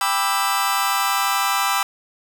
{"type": "chord", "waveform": "sawtooth", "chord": "E minor seventh", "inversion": "first", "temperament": "just", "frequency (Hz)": [791.1, 988.9, 1186.7, 1318.5], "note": ["G5", "B5", "D6", "E6"], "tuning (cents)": [16, 2, 18, 0], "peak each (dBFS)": -20, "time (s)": [0.01, 1.83], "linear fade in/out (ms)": 2, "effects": ["8-bit"]}